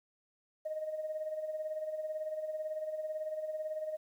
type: tone with tremolo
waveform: sine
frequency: 621 Hz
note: D#5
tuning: 3 cents flat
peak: -32 dBFS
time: 0.65-3.97 s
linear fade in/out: 10 ms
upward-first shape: sine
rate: 18 Hz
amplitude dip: 60%
effects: tanh soft clip ceiling -29 dBFS + 11-bit